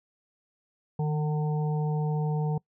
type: harmonic tone with a mistuned harmonic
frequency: 150.6 Hz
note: D3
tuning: 44 cents sharp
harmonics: 1 / 3 / 5 / 6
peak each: -25 / -35 / -39 / -41 dBFS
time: 0.99-2.58 s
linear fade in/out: 5 ms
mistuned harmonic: 1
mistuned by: +31 cents
effects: noise-tail reverb RT60 0.1 s tail -24 dB re dry